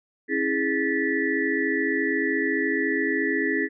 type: tone cluster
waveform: sine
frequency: 272 / 326.1 / 415.3 / 1754 / 1954 Hz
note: C#4 / E4 / G#4 / A6 / B6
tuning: -33 / -19 / 0 / -6 / -19 cents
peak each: -28 dBFS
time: 0.28-3.69 s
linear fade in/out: 50 ms
effects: none